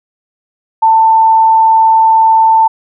sine tone, 891 Hz, A5, 22 cents sharp, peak -4 dBFS, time 0.82-2.68 s, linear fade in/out 10 ms, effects none

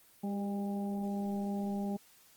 harmonic tone with a mistuned harmonic, 201.3 Hz, G3, 46 cents sharp, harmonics 1 / 2 / 3 / 4, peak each -33 / -43 / -46 / -44 dBFS, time 0.23-1.97 s, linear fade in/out 10 ms, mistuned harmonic 2, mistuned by -28 cents, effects white hiss -62 dBFS RMS until 2.36 s + Opus 24 kbps

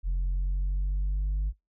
sine linear sweep, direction up, 43.65 to 50.7 Hz, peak -22 dBFS, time 0.03-1.53 s, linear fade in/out 50 ms, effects noise-tail reverb RT60 0.2 s tail -26 dB re dry + tanh soft clip ceiling -24 dBFS

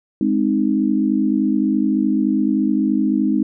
sine chord, Ab major, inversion none, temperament equal, 207.7 / 261.6 / 311.1 Hz, Ab3 / C4 / Eb4, 0 / 0 / 0 cents, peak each -19 dBFS, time 0.21-3.43 s, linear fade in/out 2 ms, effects none

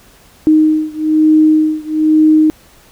sine beating tone pair, 310.1 / 311.2 Hz, D#4 / D#4, -6 / 0 cents, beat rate 1.1 Hz, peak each -10 / -11 dBFS, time 0.47-2.5 s, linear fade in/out 0 ms, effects pink hiss -45 dBFS RMS until 2.91 s

